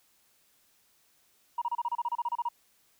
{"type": "tone bursts", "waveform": "sine", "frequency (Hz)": 951, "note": "A#5", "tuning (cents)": 34, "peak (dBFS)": -26, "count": 14, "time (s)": [1.58, 2.488], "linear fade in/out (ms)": 5, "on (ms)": 37, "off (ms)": 30, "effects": ["tanh soft clip ceiling -23 dBFS", "white hiss -67 dBFS RMS until 2.99 s"]}